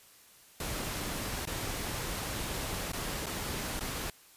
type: noise with dropouts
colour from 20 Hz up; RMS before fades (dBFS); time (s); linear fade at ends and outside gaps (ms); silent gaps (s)
pink; -36; 0.6-4.1; 2; 1.454-1.472 / 2.919-2.932 / 3.259-3.266 / 3.795-3.807
effects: white hiss -58 dBFS RMS until 4.36 s + resampled to 32000 Hz